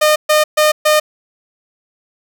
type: tone bursts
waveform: sawtooth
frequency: 610 Hz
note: D#5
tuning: 34 cents flat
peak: -5 dBFS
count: 4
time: 0.01-1 s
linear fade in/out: 10 ms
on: 150 ms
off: 130 ms
effects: none